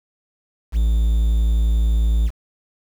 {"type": "tone", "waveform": "triangle", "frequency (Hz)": 55.5, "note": "A1", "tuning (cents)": 16, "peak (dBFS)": -12, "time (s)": [0.72, 2.31], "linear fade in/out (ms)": 50, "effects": ["7-bit"]}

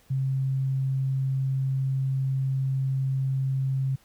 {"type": "tone", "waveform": "sine", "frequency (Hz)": 133.7, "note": "C3", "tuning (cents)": 38, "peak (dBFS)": -23, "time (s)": [0.1, 3.96], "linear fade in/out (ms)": 10, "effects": ["pink hiss -60 dBFS RMS until 4.04 s"]}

